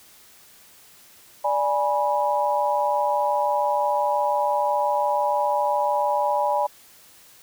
sine chord, G# diminished, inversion second, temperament equal with one note detuned, 587.3 / 830.6 / 976.4 Hz, D5 / G#5 / B5, 0 / 0 / -20 cents, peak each -24 / -23 / -24 dBFS, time 1.44-6.67 s, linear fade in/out 10 ms, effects white hiss -51 dBFS RMS until 7.42 s

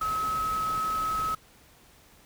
sine tone in noise, 1285 Hz, E6, 45 cents flat, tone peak -26 dBFS, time 0.01-1.35 s, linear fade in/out 5 ms, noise pink, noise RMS -40 dBFS, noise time 0.01-1.35 s, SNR +11 dB, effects pink hiss -57 dBFS RMS until 2.25 s

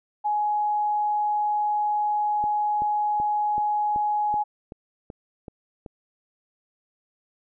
sine tone, 838 Hz, G#5, 15 cents sharp, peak -21 dBFS, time 0.24-4.44 s, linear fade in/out 20 ms
click train, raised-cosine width 2 ms, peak -24 dBFS, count 10, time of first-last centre 2.44-5.862 s, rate 2.63 Hz
effects none

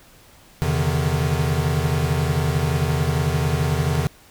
square tone cluster, 82.5 / 130.2 / 145.6 / 156.9 Hz, E2 / C3 / D3 / D#3, +2 / -8 / -15 / +15 cents, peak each -25 dBFS, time 0.62-4.07 s, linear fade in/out 0 ms, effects pink hiss -50 dBFS RMS until 4.3 s

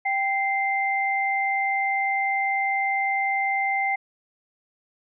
sine tone pair together, 784 / 2085 Hz, G5 / C7, 0 / -7 cents, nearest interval octave + perfect fourth, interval 1693 cents, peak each -24 dBFS, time 0.05-3.96 s, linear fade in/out 10 ms, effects none

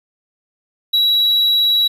triangle tone, 3894 Hz, B7, 25 cents flat, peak -10 dBFS, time 0.93-1.88 s, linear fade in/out 10 ms, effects resampled to 32000 Hz + 8-bit

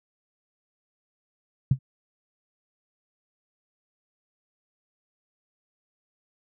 sine tone with exponential decay, 132.2 Hz, C3, 18 cents sharp, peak -12 dBFS, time 1.71-1.79 s, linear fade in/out 5 ms, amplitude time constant 16 ms, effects none

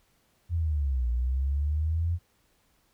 sine linear two-way sweep, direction down then up, 87.31 to 58.5 to 87.31 Hz, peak -24 dBFS, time 0.49-2.19 s, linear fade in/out 50 ms, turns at 1.09 s, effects pink hiss -68 dBFS RMS until 2.93 s

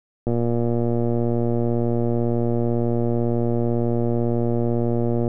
click train, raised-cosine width 2 ms, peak -10 dBFS, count 592, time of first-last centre 0.27-5.278 s, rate 118 Hz, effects none

